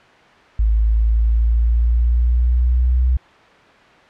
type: exponential sweep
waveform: sine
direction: up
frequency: 53.6 to 63.2 Hz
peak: -12 dBFS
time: 0.59-3.17 s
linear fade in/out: 5 ms
effects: white hiss -46 dBFS RMS until 4.09 s + low-pass 2000 Hz 12 dB/octave